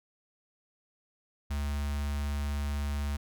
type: tone with notch filter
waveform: square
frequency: 72 Hz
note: D2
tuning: 34 cents flat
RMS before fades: -32 dBFS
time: 1.5-3.17 s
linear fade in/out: 10 ms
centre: 420 Hz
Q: 0.86
effects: none